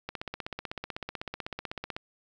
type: click train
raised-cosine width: 0.3 ms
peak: -19 dBFS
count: 31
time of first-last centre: 0.09-1.965 s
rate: 16 Hz
effects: 9-bit